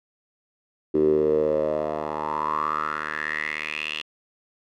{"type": "tone with band-pass filter sweep", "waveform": "10% pulse", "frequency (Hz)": 76.5, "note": "D#2", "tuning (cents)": -29, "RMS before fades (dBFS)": -25, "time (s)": [0.94, 4.02], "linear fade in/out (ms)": 10, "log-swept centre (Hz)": [350, 3000], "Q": 6.9, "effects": []}